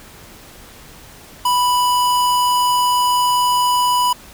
square tone, 987.8 Hz, B5, in tune, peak -14 dBFS, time 1.45-4.13 s, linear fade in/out 5 ms, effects pink hiss -41 dBFS RMS until 4.33 s

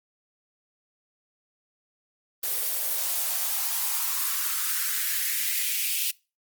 blue noise with high-pass filter sweep, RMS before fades -27 dBFS, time 2.43-6.11 s, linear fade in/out 5 ms, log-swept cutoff 440 to 2800 Hz, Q 3.1, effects noise-tail reverb RT60 0.3 s tail -24 dB re dry + Opus 24 kbps

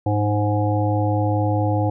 harmonic tone with a mistuned harmonic, 104.6 Hz, G#2, 13 cents sharp, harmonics 1 / 3 / 5 / 7 / 8, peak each -19 / -24 / -26 / -27 / -28 dBFS, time 0.06-1.9 s, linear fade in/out 5 ms, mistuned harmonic 3, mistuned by -18 cents, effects none

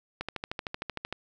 click train, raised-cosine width 0.3 ms, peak -17 dBFS, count 13, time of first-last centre 0.21-1.126 s, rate 13.1 Hz, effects none

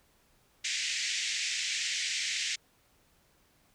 pink band-pass noise, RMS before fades -33 dBFS, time 0.64-2.56 s, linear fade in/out 10 ms, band 1900 to 7600 Hz, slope 48 dB/octave, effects pink hiss -67 dBFS RMS until 3.74 s

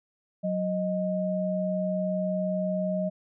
sine tone pair together, 185.01 / 622.3 Hz, F#3 / D#5, 0 / 0 cents, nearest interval octave + major sixth, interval 2100 cents, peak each -28 dBFS, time 0.43-3.1 s, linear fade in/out 20 ms, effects none

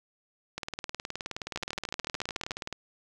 two click trains, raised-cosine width 0.2 ms, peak -15 / -17 dBFS, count 14 / 42, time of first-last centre 1.56-2.509 / 0.58-2.727 s, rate 13.7 / 19.1 Hz, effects none

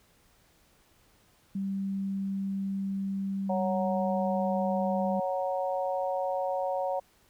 sine tone, 195.1 Hz, G3, 8 cents flat, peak -29 dBFS, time 1.55-5.2 s, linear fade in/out 5 ms
sine chord, F# major, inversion second, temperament equal, 554.4 / 740 / 932.3 Hz, C#5 / F#5 / A#5, 0 / 0 / 0 cents, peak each -30 / -32 / -36 dBFS, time 3.49-7 s, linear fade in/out 10 ms
effects pink hiss -64 dBFS RMS until 7.29 s

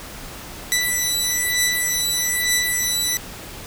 10% pulse beating tone pair, 1975.5 / 1976.6 Hz, B6 / B6, 0 / +1 cents, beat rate 1.1 Hz, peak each -12 / -13 dBFS, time 0.72-3.17 s, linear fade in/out 0 ms, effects pink hiss -36 dBFS RMS until 3.66 s

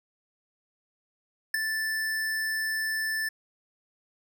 square tone with ADSR envelope, 1760 Hz, A6, in tune, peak -20 dBFS, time 1.54-3.29 s, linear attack 5 ms, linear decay 7 ms, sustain -8 dB, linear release 7 ms, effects none

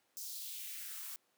blue noise with high-pass filter sweep, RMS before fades -45 dBFS, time 0.17-1.16 s, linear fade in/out 0 ms, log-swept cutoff 5800 to 970 Hz, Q 2.2, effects pink hiss -75 dBFS RMS until 1.37 s + high-pass 300 Hz 12 dB/octave

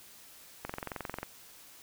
click train, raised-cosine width 0.5 ms, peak -21 dBFS, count 14, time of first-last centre 0.65-1.23 s, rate 22.4 Hz, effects white hiss -54 dBFS RMS until 1.82 s

